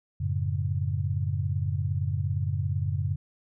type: chord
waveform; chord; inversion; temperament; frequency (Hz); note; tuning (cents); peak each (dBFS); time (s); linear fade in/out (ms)
sine; F# minor; none; equal with one note detuned; 92.5 / 110 / 140.85; F#2 / A2 / C#3; 0 / 0 / +28; -28 / -31 / -30; 0.2-3.16; 10
effects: none